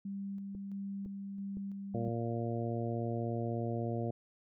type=tone with tremolo; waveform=sine; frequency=197.6 Hz; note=G3; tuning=14 cents sharp; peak=-37 dBFS; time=0.05-2.09 s; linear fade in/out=5 ms; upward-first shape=square; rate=1.5 Hz; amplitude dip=25%
type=click train; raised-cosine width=3 ms; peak=-35 dBFS; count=4; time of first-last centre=0.55-2.081 s; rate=1.96 Hz
type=harmonic tone; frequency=116.54 Hz; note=A#2; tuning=in tune; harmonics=1 / 2 / 3 / 4 / 5 / 6; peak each=-36 / -39 / -41 / -42 / -43 / -44 dBFS; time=1.94-4.11 s; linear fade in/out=5 ms
effects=none